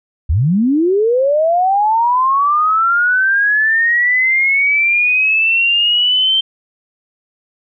sine linear sweep, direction up, 63.5 to 3136 Hz, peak -10 dBFS, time 0.29-6.41 s, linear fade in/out 10 ms, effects none

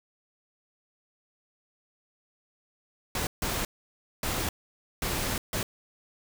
pink noise bursts at uneven times, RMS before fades -30 dBFS, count 5, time 3.15-3.27 / 3.42-3.65 / 4.23-4.49 / 5.02-5.38 / 5.53-5.63 s, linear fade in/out 2 ms, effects none

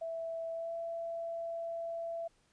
sine tone with pitch glide, 659.3 to 669.3 Hz, E5 to E5, 0 to +26 cents, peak -36 dBFS, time 0.01-2.28 s, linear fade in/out 10 ms, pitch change +26 cents, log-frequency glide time 0.52-0.74 s, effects pink hiss -71 dBFS RMS until 2.52 s + resampled to 22050 Hz

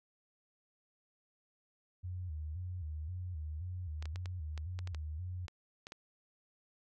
sine tone with vibrato, 83.4 Hz, E2, 21 cents sharp, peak -38 dBFS, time 2.03-5.47 s, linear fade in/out 20 ms, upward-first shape square, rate 1.9 Hz, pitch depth 140 cents each way
clicks, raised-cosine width 0.2 ms, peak -29 dBFS, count 11, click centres 4.025 / 4.056 / 4.159 / 4.258 / 4.577 / 4.79 / 4.874 / 4.947 / 5.482 / 5.869 / 5.921 s
effects none

